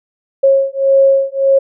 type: beating tone pair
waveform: sine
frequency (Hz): 543 / 544.7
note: C#5 / C#5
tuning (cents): -36 / -30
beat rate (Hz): 1.7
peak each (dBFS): -11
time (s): 0.43-1.59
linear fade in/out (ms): 10
effects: none